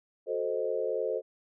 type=chord; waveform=sine; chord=F# diminished seventh; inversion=none; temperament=equal; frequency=370 / 440 / 523.3 / 622.3 Hz; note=F#4 / A4 / C5 / Eb5; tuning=0 / 0 / 0 / 0 cents; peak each=-37 / -32 / -32 / -36 dBFS; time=0.26-1.22 s; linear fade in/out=50 ms; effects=none